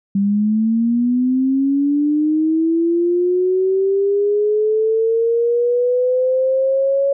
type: linear sweep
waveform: sine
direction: up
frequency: 196 to 558 Hz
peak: -13 dBFS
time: 0.15-7.13 s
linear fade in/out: 5 ms
effects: none